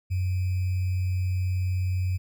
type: tone with sample-and-hold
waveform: sine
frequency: 91.9 Hz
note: F#2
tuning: 11 cents flat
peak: -23 dBFS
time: 0.1-2.18 s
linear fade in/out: 20 ms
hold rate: 2450 Hz
effects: none